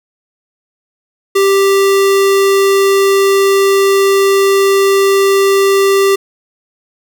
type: tone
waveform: square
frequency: 392.6 Hz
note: G4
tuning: 3 cents sharp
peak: -8 dBFS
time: 1.35-6.16 s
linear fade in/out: 10 ms
effects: none